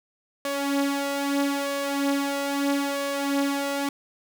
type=tone with flanger; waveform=sawtooth; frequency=280.4 Hz; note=C#4; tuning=20 cents sharp; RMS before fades=-26 dBFS; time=0.45-3.89 s; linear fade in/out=2 ms; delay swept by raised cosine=1.7 to 5.1 ms; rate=0.77 Hz; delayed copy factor=+0.6; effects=none